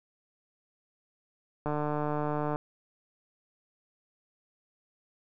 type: click train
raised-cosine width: 1 ms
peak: -18 dBFS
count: 135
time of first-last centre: 1.66-2.559 s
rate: 149 Hz
effects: none